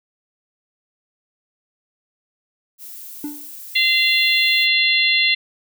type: noise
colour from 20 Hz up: violet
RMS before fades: -36 dBFS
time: 2.78-4.68 s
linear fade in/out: 50 ms
type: tone with exponential decay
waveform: triangle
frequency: 293.7 Hz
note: D4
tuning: in tune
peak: -20 dBFS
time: 3.24-3.53 s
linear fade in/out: 2 ms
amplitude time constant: 63 ms
type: harmonic tone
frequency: 689 Hz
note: F5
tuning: 24 cents flat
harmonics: 3 / 4 / 5 / 6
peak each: -18 / -19 / -20 / -21 dBFS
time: 3.75-5.35 s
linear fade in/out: 10 ms
effects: none